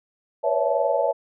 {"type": "tone cluster", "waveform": "sine", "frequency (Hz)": [485, 547, 568, 659, 868], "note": ["B4", "C#5", "C#5", "E5", "A5"], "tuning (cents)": [-31, -23, 42, -1, -24], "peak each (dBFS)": [-27, -26, -24, -24, -27], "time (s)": [0.43, 1.13], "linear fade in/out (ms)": 20, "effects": []}